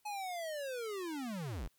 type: linear sweep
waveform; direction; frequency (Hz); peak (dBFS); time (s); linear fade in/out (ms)
square; down; 852 to 31.69; -39; 0.05-1.68; 10
effects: white hiss -74 dBFS RMS until 1.78 s